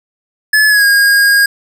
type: tone with pitch glide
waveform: square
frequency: 1719 to 1629.1 Hz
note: A6 to G#6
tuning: -41 to -34 cents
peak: -7 dBFS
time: 0.53-1.46 s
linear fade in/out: 5 ms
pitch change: -93 cents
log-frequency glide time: 0.68-0.85 s
effects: none